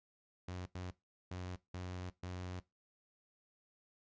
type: tone bursts at uneven times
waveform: sawtooth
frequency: 90.8 Hz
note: F#2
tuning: 32 cents flat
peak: -38 dBFS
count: 5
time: 0.48-0.66 / 0.75-0.91 / 1.31-1.56 / 1.74-2.1 / 2.23-2.6 s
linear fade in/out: 5 ms
effects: noise-tail reverb RT60 0.2 s tail -19 dB re dry + resampled to 16000 Hz